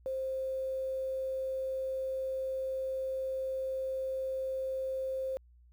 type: tone with quantisation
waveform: sine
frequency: 527 Hz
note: C5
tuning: 12 cents sharp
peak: -32 dBFS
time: 0.06-5.37 s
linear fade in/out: 0 ms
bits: 10
effects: added 60 Hz sine -57 dBFS peak until 5.72 s